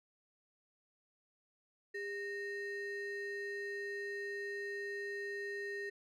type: ring-modulated tone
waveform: triangle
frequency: 1126 Hz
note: C#6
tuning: 27 cents sharp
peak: -34 dBFS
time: 1.94-5.9 s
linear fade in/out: 10 ms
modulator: 723 Hz
effects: none